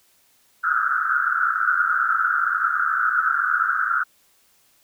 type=band-pass noise; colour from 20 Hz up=pink; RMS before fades=-21 dBFS; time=0.63-4.04 s; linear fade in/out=20 ms; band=1300 to 1500 Hz; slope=96 dB/octave; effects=white hiss -60 dBFS RMS until 4.83 s